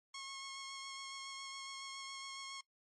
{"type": "tone with vibrato", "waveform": "10% pulse", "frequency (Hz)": 1087, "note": "C#6", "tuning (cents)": -34, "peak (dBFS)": -37, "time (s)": [0.14, 2.61], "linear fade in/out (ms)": 5, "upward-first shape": "sine", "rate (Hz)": 7.2, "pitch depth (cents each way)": 13, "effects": ["noise-tail reverb RT60 0.1 s tail -20 dB re dry", "MP3 48 kbps"]}